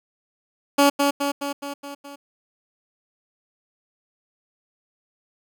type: tone with echo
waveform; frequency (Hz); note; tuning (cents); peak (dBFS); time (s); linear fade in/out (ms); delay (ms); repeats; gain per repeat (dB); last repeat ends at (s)
15% pulse; 283; C#4; +36; -7; 0.78-0.9; 10; 210; 6; -4; 2.16
effects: none